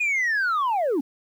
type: linear sweep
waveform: sine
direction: down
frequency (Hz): 2489 to 246.9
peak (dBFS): -18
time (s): 0-1.01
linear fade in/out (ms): 10
effects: tanh soft clip ceiling -19 dBFS + 9-bit